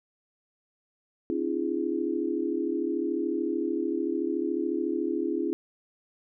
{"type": "tone cluster", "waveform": "sine", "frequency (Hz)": [264.9, 305.6, 339.2, 413.2], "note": ["C4", "D#4", "E4", "G#4"], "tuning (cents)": [22, -31, 50, -9], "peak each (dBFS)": [-33, -32, -29, -33], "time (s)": [1.3, 5.53], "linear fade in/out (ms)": 0, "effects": []}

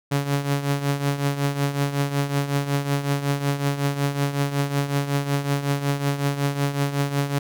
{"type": "tone with tremolo", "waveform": "sawtooth", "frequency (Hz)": 141.3, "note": "C#3", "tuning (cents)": 34, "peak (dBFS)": -14, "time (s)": [0.11, 7.39], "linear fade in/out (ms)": 10, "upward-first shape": "triangle", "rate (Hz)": 5.4, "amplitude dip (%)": 75, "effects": []}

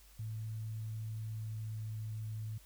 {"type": "tone with pitch glide", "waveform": "sine", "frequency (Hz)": [110, 109.18], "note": ["A2", "A2"], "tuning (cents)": [0, -13], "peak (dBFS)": -38, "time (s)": [0.19, 2.58], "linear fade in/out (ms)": 5, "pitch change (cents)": -13, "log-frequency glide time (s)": [1.02, 1.83], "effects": ["added 50 Hz sine -59 dBFS peak until 2.65 s", "white hiss -63 dBFS RMS until 2.65 s"]}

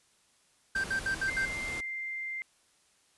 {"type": "noise", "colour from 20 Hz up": "pink", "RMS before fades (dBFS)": -41, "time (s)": [0.75, 1.81], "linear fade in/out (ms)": 10}
{"type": "tone bursts", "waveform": "triangle", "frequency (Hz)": 1568, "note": "G6", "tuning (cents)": 0, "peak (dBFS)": -26, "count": 5, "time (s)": [0.75, 1.455], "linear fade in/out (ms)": 5, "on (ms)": 89, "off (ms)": 65}
{"type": "tone", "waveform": "sine", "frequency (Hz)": 2093, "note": "C7", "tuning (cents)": 0, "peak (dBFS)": -34, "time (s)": [1.28, 2.42], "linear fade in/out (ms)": 0}
{"effects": ["white hiss -67 dBFS RMS until 3.17 s", "resampled to 24000 Hz"]}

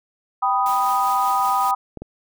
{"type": "chord", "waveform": "sine", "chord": "G augmented", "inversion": "none", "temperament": "equal", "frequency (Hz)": [784, 987.8, 1244.5], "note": ["G5", "B5", "D#6"], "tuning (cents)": [0, 0, 0], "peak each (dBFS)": -21, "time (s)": [0.42, 1.75], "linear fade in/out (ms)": 10}
{"type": "noise with tremolo", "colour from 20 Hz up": "white", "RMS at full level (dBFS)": -35, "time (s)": [0.66, 1.71], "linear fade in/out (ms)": 0, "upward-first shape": "sine", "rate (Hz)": 5.2, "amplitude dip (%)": 30}
{"type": "clicks", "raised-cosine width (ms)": 2, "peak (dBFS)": -20, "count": 2, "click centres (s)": [1.973, 2.02]}
{"effects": []}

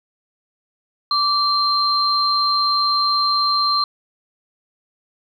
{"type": "tone pair together", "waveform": "sine", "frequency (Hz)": [1165, 4152], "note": ["D6", "C8"], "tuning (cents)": [-14, -14], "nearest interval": "octave + minor seventh", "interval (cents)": 2200, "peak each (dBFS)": -18, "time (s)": [1.11, 3.84], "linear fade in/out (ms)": 2, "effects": ["8-bit"]}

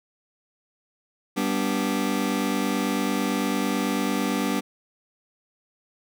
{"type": "chord", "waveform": "sawtooth", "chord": "G major", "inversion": "none", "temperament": "just", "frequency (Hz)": [196, 245, 294], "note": ["G3", "B3", "D4"], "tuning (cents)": [0, -14, 2], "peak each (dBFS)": -23, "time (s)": [1.36, 4.61], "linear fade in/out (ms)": 20, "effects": []}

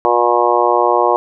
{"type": "harmonic tone", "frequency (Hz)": 120, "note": "B2", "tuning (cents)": -49, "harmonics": [3, 4, 5, 6, 7, 8, 9], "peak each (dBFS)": [-18, -18, -18, -18, -18, -18, -18], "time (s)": [0.05, 1.16], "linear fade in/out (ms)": 0, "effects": []}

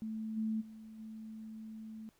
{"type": "tone with level steps", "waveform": "sine", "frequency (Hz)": 219.5, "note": "A3", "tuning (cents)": -4, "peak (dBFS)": [-37, -32, -48, -44], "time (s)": [0.02, 2.09], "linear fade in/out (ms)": 0, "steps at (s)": [0.36, 0.6, 0.98], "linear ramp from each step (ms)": 20, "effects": ["pink hiss -71 dBFS RMS until 2.19 s"]}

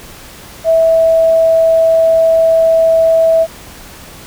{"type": "tone", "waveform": "sine", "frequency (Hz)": 653, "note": "E5", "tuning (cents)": -17, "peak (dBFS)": -6, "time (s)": [0.64, 3.47], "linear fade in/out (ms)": 50, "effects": ["pink hiss -34 dBFS RMS until 4.26 s"]}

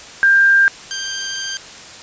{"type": "tone pair in turn", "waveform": ["sine", "5% pulse"], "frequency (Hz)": [1592, 1578.3], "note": ["G6", "G6"], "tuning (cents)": [26, 11], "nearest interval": "unison", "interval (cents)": 15, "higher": "first", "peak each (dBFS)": -8, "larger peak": "neither", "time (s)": [[0.23, 0.68], [0.91, 1.57]], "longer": "second", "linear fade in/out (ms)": 0, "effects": ["white hiss -36 dBFS RMS until 2.02 s", "resampled to 16000 Hz"]}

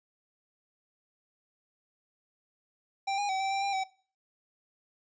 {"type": "tone with pitch steps", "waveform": "square", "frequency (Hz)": [785, 816, 764, 776, 784, 796, 765], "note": ["G5", "G#5", "G5", "G5", "G5", "G5", "G5"], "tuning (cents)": [2, -31, -45, -18, 0, 26, -42], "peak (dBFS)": -29, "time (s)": [3.07, 3.84], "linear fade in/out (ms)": 10, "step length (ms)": 110, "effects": ["noise-tail reverb RT60 0.4 s tail -19 dB re dry", "resampled to 16000 Hz"]}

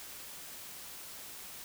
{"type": "silence", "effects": ["white hiss -47 dBFS RMS until 1.64 s"]}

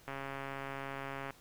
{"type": "click train", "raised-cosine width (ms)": 0.5, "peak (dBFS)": -26, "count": 169, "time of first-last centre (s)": [0.08, 1.306], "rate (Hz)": 137, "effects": ["pink hiss -61 dBFS RMS until 1.4 s"]}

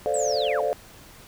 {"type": "chord", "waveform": "sine", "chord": "D minor seventh", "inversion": "second", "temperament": "equal with one note detuned", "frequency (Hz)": [440, 523.3, 587.3, 701.3], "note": ["A4", "C5", "D5", "F5"], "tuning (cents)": [0, 0, 0, 7], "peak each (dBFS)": [-27, -27, -25, -28], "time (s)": [0.06, 0.73], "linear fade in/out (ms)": 0}
{"type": "linear sweep", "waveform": "sine", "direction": "down", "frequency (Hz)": [8150, 415.3], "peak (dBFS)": -28, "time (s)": [0.14, 0.63], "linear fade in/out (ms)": 2}
{"effects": ["tanh soft clip ceiling -13 dBFS", "pink hiss -48 dBFS RMS until 1.27 s"]}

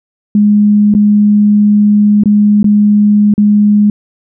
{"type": "tone with dropouts", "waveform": "sine", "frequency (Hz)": 207.7, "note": "G#3", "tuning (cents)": 0, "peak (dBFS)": -4, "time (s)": [0.35, 3.9], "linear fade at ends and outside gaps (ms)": 2, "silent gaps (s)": [[0.94, 0.949], [2.236, 2.257], [2.63, 2.643], [3.339, 3.379]], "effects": []}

